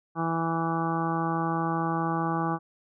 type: harmonic tone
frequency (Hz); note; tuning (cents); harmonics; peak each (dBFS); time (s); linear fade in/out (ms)
164.81; E3; 0; 1 / 2 / 3 / 4 / 5 / 6 / 7 / 8 / 9; -30 / -31 / -39 / -39 / -31 / -39 / -32 / -43 / -40; 0.15-2.59; 50
effects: none